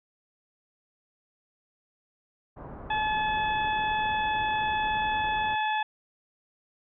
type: low-pass noise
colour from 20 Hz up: pink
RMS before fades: -41 dBFS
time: 2.56-5.56 s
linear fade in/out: 20 ms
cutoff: 1200 Hz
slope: 24 dB/octave
type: harmonic tone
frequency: 859 Hz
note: A5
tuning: 42 cents flat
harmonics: 1 / 2 / 3 / 4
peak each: -26 / -32 / -36 / -38 dBFS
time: 2.9-5.83 s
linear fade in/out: 5 ms
effects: none